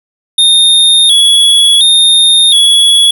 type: tone with vibrato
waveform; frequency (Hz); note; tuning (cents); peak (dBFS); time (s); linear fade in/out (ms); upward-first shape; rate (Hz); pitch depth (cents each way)
square; 3515; A7; -2; -4; 0.38-3.11; 5; square; 0.7; 72
effects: none